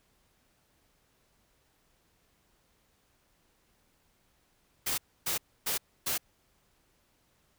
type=noise bursts; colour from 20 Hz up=white; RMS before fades=-31 dBFS; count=4; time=4.86-6.18 s; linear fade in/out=10 ms; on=120 ms; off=280 ms; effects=pink hiss -70 dBFS RMS until 7.58 s